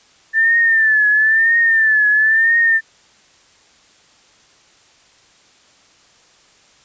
sine tone with vibrato, 1773 Hz, A6, 13 cents sharp, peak -10 dBFS, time 0.33-2.81 s, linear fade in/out 50 ms, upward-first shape triangle, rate 1 Hz, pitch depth 86 cents each way, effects white hiss -51 dBFS RMS until 6.84 s + resampled to 16000 Hz

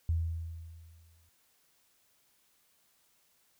sine tone with exponential decay, 82.41 Hz, E2, in tune, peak -25 dBFS, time 0.09-1.29 s, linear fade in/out 0 ms, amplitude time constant 260 ms, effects white hiss -70 dBFS RMS until 3.59 s

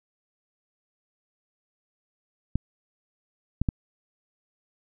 clicks, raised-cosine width 5 ms, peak -11 dBFS, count 3, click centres 2.556 / 3.616 / 3.688 s, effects none

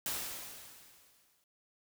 white noise with exponential decay, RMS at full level -35 dBFS, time 0.06-1.44 s, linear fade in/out 1 ms, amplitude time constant 300 ms, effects none

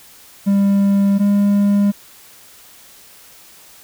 triangle tone pair in turn, 198.9 / 202.3 Hz, G3 / G#3, +25 / -45 cents, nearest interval unison, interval 30 cents, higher second, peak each -9 dBFS, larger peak neither, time 0.46-1.19 / 1.19-1.92 s, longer neither, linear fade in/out 20 ms, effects white hiss -44 dBFS RMS until 3.83 s

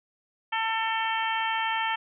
harmonic tone, 447.2 Hz, A4, 28 cents sharp, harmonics 2 / 3 / 4 / 5 / 6 / 7, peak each -28 / -34 / -32 / -35 / -36 / -35 dBFS, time 0.52-1.96 s, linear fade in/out 10 ms, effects none

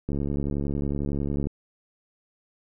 click train, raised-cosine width 3 ms, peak -16 dBFS, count 99, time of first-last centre 0.09-1.47 s, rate 71 Hz, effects none

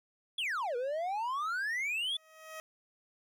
triangle exponential two-way sweep, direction down then up, 3520 to 469.2 to 3520 Hz, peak -30 dBFS, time 0.38-2.17 s, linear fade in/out 5 ms, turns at 0.76 s
15% pulse tone with exponential growth, 633 Hz, D#5, 30 cents sharp, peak -34 dBFS, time 1.91-2.6 s, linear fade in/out 0 ms, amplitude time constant 150 ms
effects none

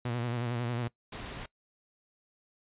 sawtooth tone with vibrato, 120 Hz, B2, 49 cents flat, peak -27 dBFS, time 0.05-0.88 s, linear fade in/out 5 ms, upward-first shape sine, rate 11 Hz, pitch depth 57 cents each way
pink noise, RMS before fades -41 dBFS, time 1.12-1.46 s, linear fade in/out 5 ms
effects noise-tail reverb RT60 0.1 s tail -21 dB re dry + resampled to 8000 Hz

